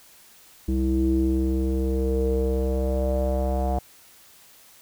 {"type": "tone with low-pass filter sweep", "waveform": "square", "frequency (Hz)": 65.4, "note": "C2", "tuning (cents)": 0, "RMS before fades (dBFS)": -23, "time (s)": [0.68, 3.79], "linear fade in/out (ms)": 5, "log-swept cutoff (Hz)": [290, 710], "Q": 7, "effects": ["white hiss -52 dBFS RMS until 4.81 s"]}